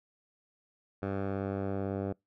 10% pulse tone with low-pass filter sweep, 98 Hz, G2, in tune, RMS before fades -34 dBFS, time 1.02-2.13 s, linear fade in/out 10 ms, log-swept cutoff 1300 to 750 Hz, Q 0.98, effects noise-tail reverb RT60 0.2 s tail -26 dB re dry

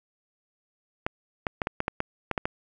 clicks, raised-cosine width 0.5 ms, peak -11 dBFS, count 10, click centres 1.065 / 1.468 / 1.618 / 1.671 / 1.804 / 1.881 / 2.004 / 2.313 / 2.378 / 2.455 s, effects none

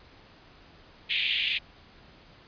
white band-pass noise, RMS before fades -28 dBFS, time 1.09-1.59 s, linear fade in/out 20 ms, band 2200 to 3500 Hz, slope 48 dB/octave, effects pink hiss -54 dBFS RMS until 2.47 s + resampled to 11025 Hz

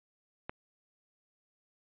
click, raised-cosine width 0.5 ms, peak -22 dBFS, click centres 0.495 s, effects resampled to 8000 Hz

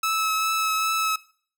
sawtooth tone with vibrato, 1300 Hz, E6, 24 cents flat, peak -18 dBFS, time 0.03-1.16 s, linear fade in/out 5 ms, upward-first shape triangle, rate 2.5 Hz, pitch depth 15 cents each way, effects noise-tail reverb RT60 0.5 s tail -20 dB re dry

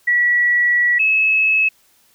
sine tone pair in turn, 1938 / 2587 Hz, B6 / E7, -33 / -33 cents, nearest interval perfect fourth, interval 500 cents, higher second, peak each -12 dBFS, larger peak neither, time 0.07-0.99 / 0.99-1.69 s, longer first, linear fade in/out 10 ms, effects white hiss -56 dBFS RMS until 2.14 s

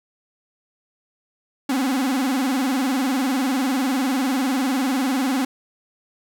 45% pulse tone with vibrato, 264.7 Hz, C4, 20 cents sharp, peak -19 dBFS, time 1.69-5.45 s, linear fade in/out 5 ms, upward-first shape sine, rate 20 Hz, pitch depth 130 cents each way, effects 9-bit

